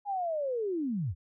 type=linear sweep; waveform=sine; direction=down; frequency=830.6 to 69.3 Hz; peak=-29 dBFS; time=0.05-1.15 s; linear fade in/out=50 ms; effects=none